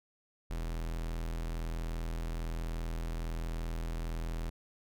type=tone; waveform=45% pulse; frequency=41.2 Hz; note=E1; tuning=in tune; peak=-34 dBFS; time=0.5-4.5 s; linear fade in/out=10 ms; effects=none